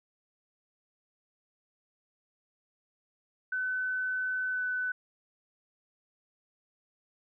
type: tone with pitch glide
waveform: sine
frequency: 1511 to 1500.6 Hz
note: F#6 to F#6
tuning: +36 to +24 cents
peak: -29 dBFS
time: 3.52-4.92 s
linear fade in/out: 5 ms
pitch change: -12 cents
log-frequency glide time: 4.51-4.59 s
effects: none